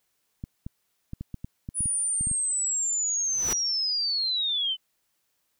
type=clicks; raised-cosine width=5 ms; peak=-22 dBFS; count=12; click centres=0.439 / 0.665 / 1.134 / 1.21 / 1.343 / 1.445 / 1.689 / 1.807 / 1.858 / 2.21 / 2.271 / 2.314 s
type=linear sweep; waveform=sine; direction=down; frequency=9850 to 3001 Hz; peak=-24 dBFS; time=1.74-4.77 s; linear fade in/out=50 ms
type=noise with exponential growth; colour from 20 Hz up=pink; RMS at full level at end=-29 dBFS; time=3.23-3.53 s; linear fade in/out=1 ms; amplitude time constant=64 ms
effects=white hiss -74 dBFS RMS until 5.59 s